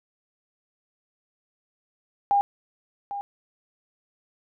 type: tone with echo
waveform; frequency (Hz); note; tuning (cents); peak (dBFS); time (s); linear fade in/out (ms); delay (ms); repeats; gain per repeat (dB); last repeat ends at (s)
sine; 806; G5; +48; -17; 2.31-2.41; 0; 800; 1; -12; 3.21
effects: none